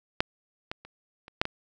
clicks, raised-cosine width 0.3 ms, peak -6 / -17 / -29 / -29 / -6 / -15 dBFS, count 6, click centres 0.205 / 0.715 / 0.85 / 1.281 / 1.415 / 1.454 s, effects none

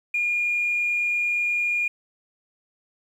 sine tone with frequency modulation, 2423 Hz, D#7, 47 cents flat, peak -20 dBFS, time 0.14-1.88 s, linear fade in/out 5 ms, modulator 28.3 Hz, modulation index 0.4, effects tanh soft clip ceiling -16 dBFS + 9-bit

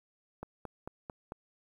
click train, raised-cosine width 1 ms, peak -26 dBFS, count 5, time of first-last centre 0.43-1.321 s, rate 4.49 Hz, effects 10-bit

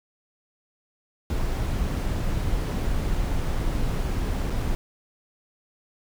brown noise with dropouts, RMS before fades -25 dBFS, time 1.3-4.75 s, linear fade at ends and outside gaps 0 ms, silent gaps 4.498-4.504 s, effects none

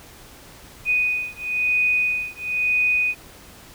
sine beating tone pair, 2486 / 2487 Hz, D#7 / D#7, -2 / -1 cents, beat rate 1 Hz, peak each -22 dBFS, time 0.85-3.15 s, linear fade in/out 50 ms, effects pink hiss -45 dBFS RMS until 3.74 s

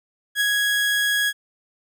30% pulse tone with ADSR envelope, 1661.2 Hz, G#6, in tune, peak -14 dBFS, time 0.35-1.33 s, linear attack 58 ms, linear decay 11 ms, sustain -2 dB, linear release 48 ms, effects none

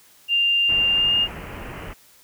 sine tone with pitch glide, 2794 to 2826 Hz, F7 to F7, 0 to +20 cents, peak -16 dBFS, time 0.28-1.28 s, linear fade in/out 50 ms, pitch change +20 cents, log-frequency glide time 0.89-1.15 s
pink low-pass noise, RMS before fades -35 dBFS, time 0.68-1.94 s, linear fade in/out 20 ms, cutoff 3000 Hz, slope 96 dB/octave
effects white hiss -53 dBFS RMS until 2.23 s

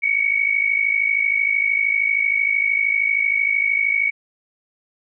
sine tone pair together, 2215 / 2268 Hz, C#7 / C#7, -2 / +39 cents, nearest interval unison, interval 41 cents, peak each -19 dBFS, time 0.02-4.11 s, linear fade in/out 20 ms, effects none

